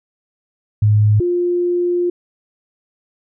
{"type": "tone pair in turn", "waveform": "sine", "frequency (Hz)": [105.6, 352.2], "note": ["G#2", "F4"], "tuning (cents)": [29, 15], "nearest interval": "octave + major sixth", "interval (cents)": 2086, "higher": "second", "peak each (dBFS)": [-9, -14], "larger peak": "first", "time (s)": [[0.82, 1.2], [1.2, 2.1]], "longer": "second", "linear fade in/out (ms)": 5, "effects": []}